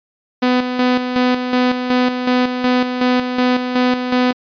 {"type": "tone with tremolo", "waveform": "sawtooth", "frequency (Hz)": 250.4, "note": "B3", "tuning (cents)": 24, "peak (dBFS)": -8, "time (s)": [0.42, 4.33], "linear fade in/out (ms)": 10, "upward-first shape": "square", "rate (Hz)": 2.7, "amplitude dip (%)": 55, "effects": ["resampled to 11025 Hz"]}